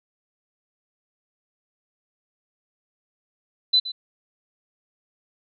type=tone with echo; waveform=sine; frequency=4012 Hz; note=B7; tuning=26 cents sharp; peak=-14 dBFS; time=3.73-3.8 s; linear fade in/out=10 ms; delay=120 ms; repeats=1; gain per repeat=-14 dB; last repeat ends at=3.92 s; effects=none